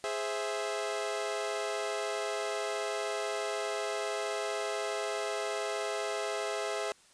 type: chord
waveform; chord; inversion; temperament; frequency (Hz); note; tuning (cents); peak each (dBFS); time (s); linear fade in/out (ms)
sawtooth; Ab augmented; none; equal; 415.3 / 523.3 / 659.3; Ab4 / C5 / E5; 0 / 0 / 0; -32 / -35 / -32; 0.04-6.92; 0
effects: white hiss -61 dBFS RMS until 7.13 s + resampled to 22050 Hz